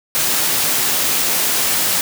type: high-pass noise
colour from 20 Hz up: white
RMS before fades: -17 dBFS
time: 0.15-2.01 s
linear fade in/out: 0 ms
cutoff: 100 Hz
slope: 12 dB/octave
effects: none